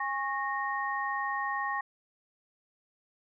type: tone cluster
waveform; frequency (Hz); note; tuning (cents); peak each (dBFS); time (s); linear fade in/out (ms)
sine; 818 / 1096 / 1857; G#5 / C#6 / A#6; -26 / -20 / -7; -35 / -33 / -34; 0-1.81; 5
effects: none